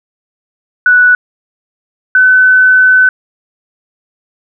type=tone pair in turn; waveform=sine; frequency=1480 / 1511.1 Hz; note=F#6 / F#6; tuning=0 / +36 cents; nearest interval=unison; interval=36 cents; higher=second; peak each=-3 dBFS; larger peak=neither; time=0.86-1.15 / 2.15-3.09 s; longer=second; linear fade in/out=2 ms; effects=none